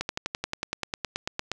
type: slowing click train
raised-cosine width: 0.2 ms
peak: -11 dBFS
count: 16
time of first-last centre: 0.01-1.517 s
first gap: 81 ms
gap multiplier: 1.03
effects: none